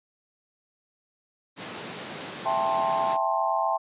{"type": "high-pass noise", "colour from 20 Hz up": "pink", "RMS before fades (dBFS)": -37, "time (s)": [1.56, 3.18], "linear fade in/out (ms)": 50, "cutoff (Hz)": 150, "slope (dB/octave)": 24}
{"type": "chord", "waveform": "sine", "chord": "A minor seventh", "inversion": "second", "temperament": "just", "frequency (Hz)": [660, 792, 880, 1056], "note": ["E5", "G5", "A5", "C6"], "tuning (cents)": [2, 18, 0, 16], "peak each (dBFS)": -28, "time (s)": [2.45, 3.78], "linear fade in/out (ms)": 20}
{"effects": ["resampled to 8000 Hz"]}